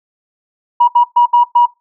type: tone bursts at uneven times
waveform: sine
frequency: 961 Hz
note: B5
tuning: 48 cents flat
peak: -4 dBFS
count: 5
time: 0.8-0.88 / 0.95-1.04 / 1.16-1.26 / 1.33-1.44 / 1.55-1.66 s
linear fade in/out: 10 ms
effects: noise-tail reverb RT60 0.2 s tail -20 dB re dry + tanh soft clip ceiling 0 dBFS